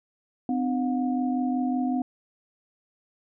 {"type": "tone cluster", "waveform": "sine", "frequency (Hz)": [255.3, 300.7, 720], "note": ["C4", "D4", "F#5"], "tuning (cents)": [-42, 41, -47], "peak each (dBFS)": [-24, -32, -32], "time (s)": [0.49, 2.02], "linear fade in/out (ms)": 2, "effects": []}